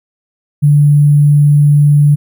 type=tone with sample-and-hold; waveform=sine; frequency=146.3 Hz; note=D3; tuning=6 cents flat; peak=-4 dBFS; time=0.62-2.16 s; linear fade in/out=20 ms; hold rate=11025 Hz; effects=none